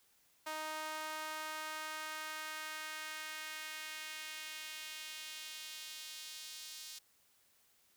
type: tone with high-pass filter sweep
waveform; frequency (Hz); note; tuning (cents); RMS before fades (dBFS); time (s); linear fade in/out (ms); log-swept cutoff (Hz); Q
sawtooth; 311.1; D#4; 0; -45; 0.46-6.99; 10; 860 to 4400; 1.3
effects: white hiss -71 dBFS RMS until 7.96 s